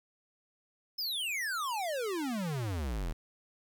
square exponential sweep, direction down, 5300 to 36.71 Hz, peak -33 dBFS, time 0.98-3.13 s, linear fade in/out 10 ms, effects 11-bit

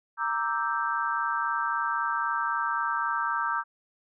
sine chord, E half-diminished seventh, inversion second, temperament equal, 932.3 / 1174.7 / 1318.5 / 1568 Hz, Bb5 / D6 / E6 / G6, 0 / 0 / 0 / 0 cents, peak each -31 dBFS, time 0.17-3.64 s, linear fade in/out 50 ms, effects none

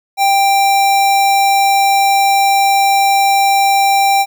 sine tone with sample-and-hold, 789 Hz, G5, 11 cents sharp, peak -8 dBFS, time 0.17-4.26 s, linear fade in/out 50 ms, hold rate 3150 Hz, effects none

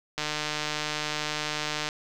click train, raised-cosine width 0.2 ms, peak -12 dBFS, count 259, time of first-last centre 0.18-1.889 s, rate 151 Hz, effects none

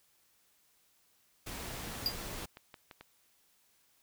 pink noise, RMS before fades -42 dBFS, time 1.46-2.46 s, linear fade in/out 10 ms
clicks, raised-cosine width 0.3 ms, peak -32 dBFS, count 5, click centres 1.954 / 2.571 / 2.742 / 2.912 / 3.01 s
square tone with exponential decay, 4819 Hz, D8, 44 cents sharp, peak -25 dBFS, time 2.06-2.16 s, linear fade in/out 1 ms, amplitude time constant 21 ms
effects white hiss -70 dBFS RMS until 4.02 s

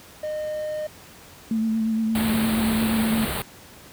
triangle tone, 612 Hz, D#5, 29 cents flat, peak -24 dBFS, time 0.23-0.87 s, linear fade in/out 5 ms
sine tone with vibrato, 222.1 Hz, A3, 16 cents sharp, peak -20 dBFS, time 1.51-3.25 s, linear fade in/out 2 ms, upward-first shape sine, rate 8.6 Hz, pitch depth 25 cents each way
pink band-stop noise, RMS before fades -27 dBFS, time 2.15-3.42 s, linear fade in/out 2 ms, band 4500 to 8100 Hz, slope 96 dB/octave
effects pink hiss -46 dBFS RMS until 3.92 s + high-pass 60 Hz 12 dB/octave

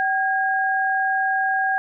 sine tone pair together, 768 / 1629 Hz, G5 / G#6, -36 / -34 cents, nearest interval octave + minor second, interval 1302 cents, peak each -21 dBFS, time 0-1.78 s, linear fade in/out 0 ms, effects none

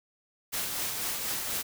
white noise with tremolo, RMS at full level -31 dBFS, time 0.52-1.63 s, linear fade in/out 20 ms, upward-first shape triangle, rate 4.1 Hz, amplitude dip 40%, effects none

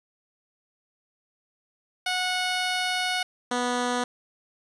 10% pulse tone pair in turn, 733 / 245.7 Hz, F#5 / B3, -16 / -9 cents, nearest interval octave + perfect fifth, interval 1893 cents, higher first, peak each -16 dBFS, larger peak neither, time 2.06-3.23 / 3.51-4.04 s, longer first, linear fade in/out 5 ms, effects resampled to 22050 Hz + 8-bit

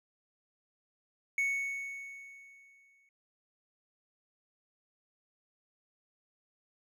triangle tone with exponential decay, 2217 Hz, C#7, in tune, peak -25 dBFS, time 1.38-3.09 s, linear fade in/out 2 ms, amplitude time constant 370 ms, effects none

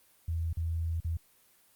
sine tone with dropouts, 82.41 Hz, E2, in tune, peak -29 dBFS, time 0.28-1.17 s, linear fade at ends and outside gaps 5 ms, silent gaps 0.53-0.57 / 1.003-1.046 s, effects white hiss -64 dBFS RMS until 1.75 s + Opus 32 kbps

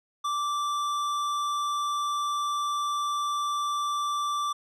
sine tone with tanh clipping, 1170 Hz, D6, 7 cents flat, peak -28 dBFS, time 0.24-4.53 s, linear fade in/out 10 ms, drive 14 dB, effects none

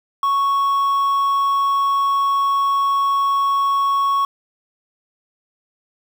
triangle tone with quantisation, 1108.7 Hz, C#6, in tune, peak -13 dBFS, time 0.23-4.25 s, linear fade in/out 2 ms, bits 7, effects none

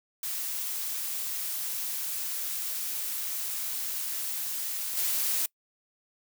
blue noise with level steps, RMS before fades -33 / -28 dBFS, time 0.23-5.46 s, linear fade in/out 2 ms, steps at 4.97 s, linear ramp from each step 2 ms, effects noise-tail reverb RT60 0.1 s tail -25 dB re dry

